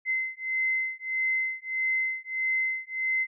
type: beating tone pair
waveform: sine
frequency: 2060 / 2061.6 Hz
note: C7 / C7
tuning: -28 / -26 cents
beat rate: 1.6 Hz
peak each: -29 dBFS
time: 0.05-3.27 s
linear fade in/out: 50 ms
effects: none